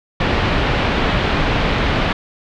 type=low-pass noise; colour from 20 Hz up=pink; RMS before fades=-17 dBFS; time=0.2-2.13 s; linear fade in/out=5 ms; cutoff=3500 Hz; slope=24 dB/octave; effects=none